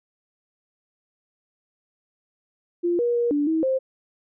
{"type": "tone with pitch steps", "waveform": "sine", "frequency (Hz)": [347.1, 478, 475.1, 291.2, 320.7, 526], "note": ["F4", "A#4", "A#4", "D4", "E4", "C5"], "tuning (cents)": [-11, 43, 33, -15, -48, 9], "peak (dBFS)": -19, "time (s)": [2.83, 3.79], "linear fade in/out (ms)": 20, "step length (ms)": 160, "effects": []}